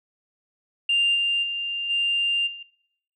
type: tone with level steps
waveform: sine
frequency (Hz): 2794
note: F7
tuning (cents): 0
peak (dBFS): -17 / -20 / -26 / -20 / -36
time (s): 0.89-2.63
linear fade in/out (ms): 5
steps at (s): 1.14 / 1.42 / 1.89 / 2.46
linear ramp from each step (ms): 20
effects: noise-tail reverb RT60 0.7 s tail -17 dB re dry + tanh soft clip ceiling -14 dBFS